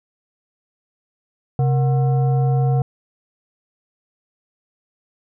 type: tone with frequency modulation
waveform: sine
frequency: 133.4 Hz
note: C3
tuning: 34 cents sharp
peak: -14 dBFS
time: 1.59-2.82 s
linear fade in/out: 2 ms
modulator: 602 Hz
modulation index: 0.45
effects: none

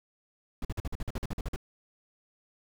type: noise bursts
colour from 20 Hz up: brown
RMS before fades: -32 dBFS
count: 13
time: 0.62-1.561 s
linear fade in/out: 2 ms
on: 29 ms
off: 47 ms
effects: none

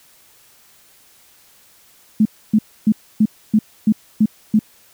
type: tone bursts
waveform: sine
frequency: 215.4 Hz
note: A3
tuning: 37 cents flat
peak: -9 dBFS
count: 8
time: 2.2-4.592 s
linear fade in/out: 5 ms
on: 54 ms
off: 280 ms
effects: white hiss -51 dBFS RMS until 4.93 s

